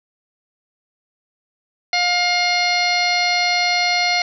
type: harmonic tone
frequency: 710 Hz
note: F5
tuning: 28 cents sharp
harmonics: 1 / 2 / 3 / 4 / 5 / 6 / 7 / 8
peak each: -21 / -30 / -19 / -30 / -31 / -21 / -30 / -31 dBFS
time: 1.93-4.22 s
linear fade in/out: 2 ms
effects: none